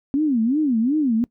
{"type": "tone with vibrato", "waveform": "sine", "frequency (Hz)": 262.1, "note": "C4", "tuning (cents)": 3, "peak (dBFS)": -16, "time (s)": [0.14, 1.24], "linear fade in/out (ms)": 0, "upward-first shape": "sine", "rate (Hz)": 2.7, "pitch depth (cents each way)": 300, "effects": ["noise-tail reverb RT60 0.1 s tail -22 dB re dry"]}